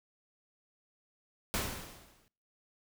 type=noise with exponential decay; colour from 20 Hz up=pink; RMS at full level=-31 dBFS; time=1.54-2.28 s; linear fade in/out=0 ms; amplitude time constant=160 ms; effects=noise-tail reverb RT60 0.6 s tail -26 dB re dry